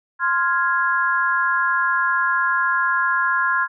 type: chord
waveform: sine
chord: F minor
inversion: second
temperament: equal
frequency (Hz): 1046.5 / 1396.9 / 1661.2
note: C6 / F6 / Ab6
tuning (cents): 0 / 0 / 0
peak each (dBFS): -21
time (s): 0.19-3.68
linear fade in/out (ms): 50
effects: none